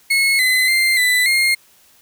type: tone with pitch steps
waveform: 35% pulse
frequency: 2181 / 2029 / 2093 / 1994 / 2130 Hz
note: C#7 / B6 / C7 / B6 / C7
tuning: -29 / +46 / 0 / +16 / +30 cents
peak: -11 dBFS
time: 0.1-1.55 s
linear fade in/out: 10 ms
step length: 290 ms
effects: white hiss -52 dBFS RMS until 2.01 s